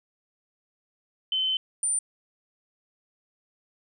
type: tone pair in turn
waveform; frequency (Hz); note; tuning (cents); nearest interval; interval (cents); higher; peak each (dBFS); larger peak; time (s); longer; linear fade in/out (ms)
sine; 3063 / 9136; G7 / D9; -41 / -49; octave + perfect fifth; 1892; second; -23; neither; 1.32-1.57 / 1.83-1.99; first; 2
effects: none